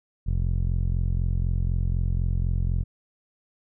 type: tone with low-pass filter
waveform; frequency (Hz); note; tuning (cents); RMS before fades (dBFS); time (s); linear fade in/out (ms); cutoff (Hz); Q
15% pulse; 44; F1; +14; -24; 0.26-2.84; 20; 120; 0.6
effects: none